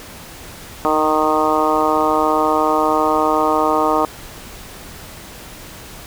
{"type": "harmonic tone with a mistuned harmonic", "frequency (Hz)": 154.5, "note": "D#3", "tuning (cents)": -12, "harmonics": [2, 3, 4, 5, 6, 7, 8], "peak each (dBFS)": [-21, -21, -21, -21, -21, -21, -21], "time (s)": [0.85, 4.05], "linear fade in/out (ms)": 0, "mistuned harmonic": 2, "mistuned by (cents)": 16, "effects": ["pink hiss -36 dBFS RMS until 6.06 s"]}